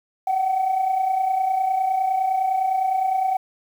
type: tone pair together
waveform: sine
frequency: 732.2 / 762 Hz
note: F#5 / G5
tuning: -18 / -49 cents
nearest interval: minor second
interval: 69 cents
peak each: -25 / -18 dBFS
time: 0.27-3.37 s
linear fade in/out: 5 ms
effects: tanh soft clip ceiling -14 dBFS + 8-bit